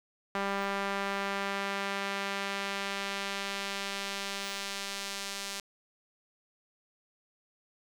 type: tone with band-pass filter sweep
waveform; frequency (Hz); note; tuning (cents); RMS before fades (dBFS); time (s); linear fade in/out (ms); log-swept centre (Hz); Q
sawtooth; 197.9; G3; +17; -35; 0.35-5.6; 2; 1300 to 5600; 0.77
effects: 9-bit